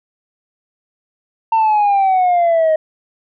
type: exponential sweep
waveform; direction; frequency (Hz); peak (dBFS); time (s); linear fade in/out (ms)
sine; down; 908 to 622; -8; 1.52-2.76; 5
effects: tanh soft clip ceiling -9 dBFS